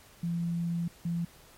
sine tone pair in turn, 170.2 / 170.2 Hz, F3 / F3, -44 / -44 cents, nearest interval unison, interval 0 cents, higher neither, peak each -28 dBFS, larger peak neither, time 0.23-0.88 / 1.05-1.25 s, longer first, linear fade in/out 5 ms, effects pink hiss -56 dBFS RMS until 1.57 s + MP3 64 kbps

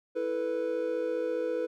triangle chord, E suspended fourth, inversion none, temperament just, 329.6 / 439.5 / 494.4 Hz, E4 / A4 / B4, 0 / -2 / +2 cents, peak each -34 / -33 / -28 dBFS, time 0.15-1.67 s, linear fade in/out 20 ms, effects none

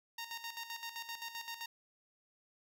10% pulse tone with tremolo, 925 Hz, A#5, 14 cents flat, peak -32 dBFS, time 0.18-1.66 s, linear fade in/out 5 ms, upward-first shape square, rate 7.7 Hz, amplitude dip 65%, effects none

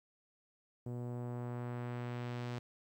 sawtooth tone with low-pass filter sweep, 121.7 Hz, B2, 25 cents flat, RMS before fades -41 dBFS, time 0.86-2.59 s, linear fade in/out 5 ms, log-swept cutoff 490 to 5200 Hz, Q 0.82, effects 12-bit

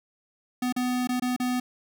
square tone with dropouts, 249.6 Hz, B3, 19 cents sharp, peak -25 dBFS, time 0.62-1.6 s, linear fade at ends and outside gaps 5 ms, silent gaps 0.725-0.763 / 1.073-1.09 / 1.198-1.221 / 1.364-1.399 s, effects none

